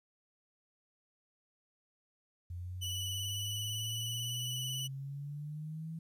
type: exponential sweep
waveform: sine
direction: up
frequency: 86.7 to 164.1 Hz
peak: -39 dBFS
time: 2.5-5.99 s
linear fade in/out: 5 ms
type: tone with vibrato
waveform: sawtooth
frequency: 2966 Hz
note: F#7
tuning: 4 cents sharp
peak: -34 dBFS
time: 2.81-4.88 s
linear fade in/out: 20 ms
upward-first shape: sine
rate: 18 Hz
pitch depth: 20 cents each way
effects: resampled to 32000 Hz + 12-bit